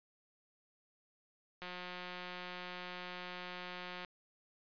click train, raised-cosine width 0.3 ms, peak -29 dBFS, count 438, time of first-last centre 1.62-4.048 s, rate 180 Hz, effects resampled to 11025 Hz

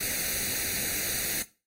white noise with comb filter, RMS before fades -30 dBFS, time 0-1.43 s, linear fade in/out 10 ms, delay 0.47 ms, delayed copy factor +0.85, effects noise-tail reverb RT60 0.3 s tail -17 dB re dry + AAC 48 kbps

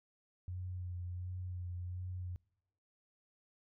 sine tone with vibrato, 90 Hz, F#2, 47 cents flat, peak -39 dBFS, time 0.48-2.36 s, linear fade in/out 0 ms, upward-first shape sine, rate 1.4 Hz, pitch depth 25 cents each way, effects noise-tail reverb RT60 0.9 s tail -25 dB re dry

